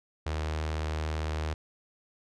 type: tone with notch filter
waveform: sawtooth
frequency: 77.78 Hz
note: D#2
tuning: in tune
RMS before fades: -32 dBFS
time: 0.26-1.54 s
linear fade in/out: 5 ms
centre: 200 Hz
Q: 0.98
effects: low-pass 6000 Hz 12 dB/octave